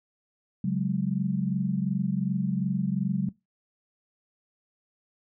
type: chord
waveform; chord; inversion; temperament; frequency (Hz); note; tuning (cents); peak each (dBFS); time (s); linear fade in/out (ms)
sine; C# suspended fourth; none; equal; 138.59 / 185 / 207.7; C#3 / F#3 / G#3; 0 / 0 / 0; -30 / -26 / -30; 0.64-3.29; 5
effects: noise-tail reverb RT60 0.2 s tail -20 dB re dry